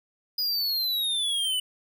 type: exponential sweep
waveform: square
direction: down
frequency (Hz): 4978 to 2960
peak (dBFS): -25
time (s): 0.38-1.6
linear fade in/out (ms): 5
effects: none